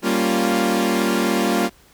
sawtooth chord, G half-diminished seventh, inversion none, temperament equal, 196 / 233.1 / 277.2 / 349.2 Hz, G3 / Bb3 / Db4 / F4, 0 / 0 / 0 / 0 cents, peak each -19 / -18 / -21 / -18 dBFS, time 0.02-1.7 s, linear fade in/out 50 ms, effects pink hiss -52 dBFS RMS until 1.93 s

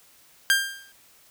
sawtooth tone with exponential decay, 1595 Hz, G6, 30 cents sharp, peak -11 dBFS, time 0.5-0.92 s, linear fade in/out 0 ms, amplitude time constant 91 ms, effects white hiss -56 dBFS RMS until 1.3 s

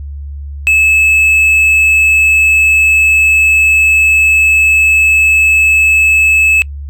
triangle tone, 2600 Hz, E7, 24 cents flat, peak -4 dBFS, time 0.67-6.62 s, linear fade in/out 0 ms, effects noise-tail reverb RT60 0.1 s tail -25 dB re dry + added 71 Hz sine -21 dBFS peak until 6.89 s

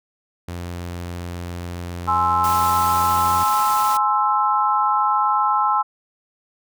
sawtooth tone, 87.31 Hz, F2, in tune, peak -24 dBFS, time 0.48-3.44 s, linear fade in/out 5 ms
sine chord, Ab augmented, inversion none, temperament equal with one note detuned, 839.3 / 1046.5 / 1318.5 Hz, Ab5 / C6 / E6, +18 / 0 / 0 cents, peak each -20 dBFS, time 2.07-5.83 s, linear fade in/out 20 ms
white noise, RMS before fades -30 dBFS, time 2.44-3.97 s, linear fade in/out 0 ms
effects none

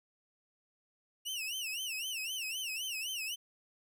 sawtooth tone with vibrato, 2800 Hz, F7, 4 cents sharp, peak -33 dBFS, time 1.25-3.36 s, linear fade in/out 20 ms, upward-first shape sine, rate 3.9 Hz, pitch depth 180 cents each way, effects none

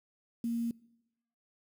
sine tone with quantisation, 233.1 Hz, A#3, in tune, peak -30 dBFS, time 0.44-0.71 s, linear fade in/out 2 ms, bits 9, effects noise-tail reverb RT60 0.9 s tail -23 dB re dry

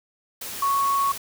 sine tone in noise, 1108.7 Hz, C#6, in tune, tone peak -19 dBFS, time 0.62-1.12 s, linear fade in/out 5 ms, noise white, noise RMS -34 dBFS, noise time 0.41-1.18 s, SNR +12 dB, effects none

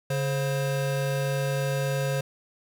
square tone pair together, 141 / 531.5 Hz, C#3 / C5, +30 / +27 cents, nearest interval octave + major seventh, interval 2297 cents, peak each -27 / -30 dBFS, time 0.1-2.21 s, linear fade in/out 5 ms, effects none

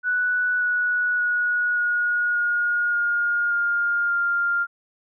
sine tone with pitch steps, 1480 / 1468.1 / 1456.3 / 1444.5 / 1432.9 / 1421.4 / 1409.9 / 1398.5 Hz, F#6 / F#6 / F#6 / F#6 / F6 / F6 / F6 / F6, 0 / -14 / -28 / -42 / +44 / +30 / +16 / +2 cents, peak -19 dBFS, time 0.03-4.67 s, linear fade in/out 50 ms, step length 580 ms, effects none

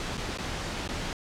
pink noise with dropouts, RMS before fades -33 dBFS, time 0-1.13 s, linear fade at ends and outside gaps 1 ms, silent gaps 0.172-0.177 / 0.375-0.385 / 0.877-0.889 s, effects low-pass 6000 Hz 12 dB/octave

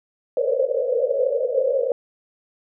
white band-pass noise, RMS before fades -21 dBFS, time 0.37-1.92 s, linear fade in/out 2 ms, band 480 to 560 Hz, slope 96 dB/octave, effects none

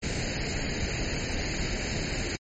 pink noise with comb filter, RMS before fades -30 dBFS, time 0.02-2.37 s, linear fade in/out 20 ms, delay 0.44 ms, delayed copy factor +0.7, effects MP3 32 kbps

